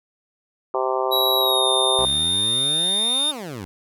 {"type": "harmonic tone", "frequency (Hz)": 130, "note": "C3", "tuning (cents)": -11, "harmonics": [3, 4, 5, 6, 7, 8, 9], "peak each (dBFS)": [-25, -26, -27, -28, -28, -29, -30], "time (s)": [0.74, 2.05], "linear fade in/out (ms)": 2}
{"type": "tone with pitch glide", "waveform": "square", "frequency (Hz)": [3878, 3639], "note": ["B7", "A#7"], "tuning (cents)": [-32, -42], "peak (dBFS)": -19, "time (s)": [1.11, 3.32], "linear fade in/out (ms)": 20, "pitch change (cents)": -110, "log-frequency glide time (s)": [1.37, 1.69]}
{"type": "exponential two-way sweep", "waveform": "15% pulse", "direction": "up then down", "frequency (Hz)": [60.4, 311.1, 87], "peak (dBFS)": -24, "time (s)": [1.99, 3.65], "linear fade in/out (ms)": 0, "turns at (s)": 3.3}
{"effects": []}